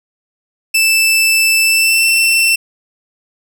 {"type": "tone with pitch glide", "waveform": "sawtooth", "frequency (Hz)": [2644, 2687], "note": ["E7", "E7"], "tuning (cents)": [5, 33], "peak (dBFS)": -6, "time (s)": [0.74, 2.56], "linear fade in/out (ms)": 10, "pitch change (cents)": 28, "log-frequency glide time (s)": [1.62, 2.09], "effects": []}